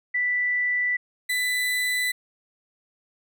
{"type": "tone pair in turn", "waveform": ["sine", "35% pulse"], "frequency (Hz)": [1975.5, 1992.7], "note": ["B6", "B6"], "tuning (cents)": [0, 15], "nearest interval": "unison", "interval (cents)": 15, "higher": "second", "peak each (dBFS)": -21, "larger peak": "neither", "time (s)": [[0.14, 0.97], [1.29, 2.12]], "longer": "neither", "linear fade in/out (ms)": 10, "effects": []}